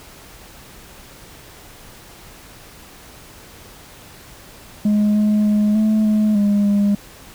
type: tone with pitch steps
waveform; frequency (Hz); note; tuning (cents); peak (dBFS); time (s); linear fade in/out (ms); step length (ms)
sine; 209.1 / 210.9 / 209.7 / 216.2 / 213.3 / 204.3 / 203.1; G#3 / G#3 / G#3 / A3 / G#3 / G#3 / G#3; +12 / +27 / +17 / -30 / +46 / -28 / -38; -10; 4.85-6.95; 5; 300
effects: tanh soft clip ceiling -12 dBFS + pink hiss -42 dBFS RMS until 7.34 s